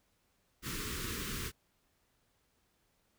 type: band-stop noise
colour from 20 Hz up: pink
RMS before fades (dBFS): -39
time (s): 0.62-1.52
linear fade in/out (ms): 50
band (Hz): 450 to 1100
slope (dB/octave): 48
effects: pink hiss -75 dBFS RMS until 3.18 s